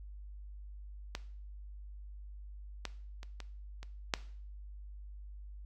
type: clicks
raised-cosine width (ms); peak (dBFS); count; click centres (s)
0.2; -19 / -19 / -30 / -27 / -30 / -11; 6; 1.151 / 2.853 / 3.231 / 3.403 / 3.83 / 4.138
effects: noise-tail reverb RT60 0.5 s tail -17 dB re dry + added 50 Hz sine -45 dBFS peak until 5.65 s